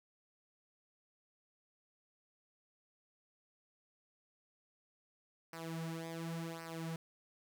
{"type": "tone with flanger", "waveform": "sawtooth", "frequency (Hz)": 164.6, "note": "E3", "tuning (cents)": -2, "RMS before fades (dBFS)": -43, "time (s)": [5.53, 6.96], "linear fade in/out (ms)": 2, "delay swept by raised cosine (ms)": [0.28, 5.38], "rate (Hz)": 0.91, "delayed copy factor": -0.8, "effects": ["12-bit"]}